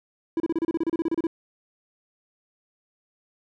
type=tone bursts; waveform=triangle; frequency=329.6 Hz; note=E4; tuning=in tune; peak=-19 dBFS; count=15; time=0.37-1.269 s; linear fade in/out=2 ms; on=31 ms; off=31 ms; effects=none